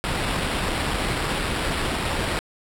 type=noise with sample-and-hold; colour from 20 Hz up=pink; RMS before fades=-25 dBFS; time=0.04-2.39 s; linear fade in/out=0 ms; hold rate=6300 Hz; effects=low-pass 12000 Hz 12 dB/octave